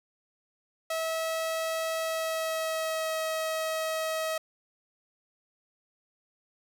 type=tone with pitch glide; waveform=sawtooth; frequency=647 to 638.1 Hz; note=E5 to D#5; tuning=-32 to +44 cents; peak=-25 dBFS; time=0.9-4.38 s; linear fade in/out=5 ms; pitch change=-24 cents; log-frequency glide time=2-3.17 s; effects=none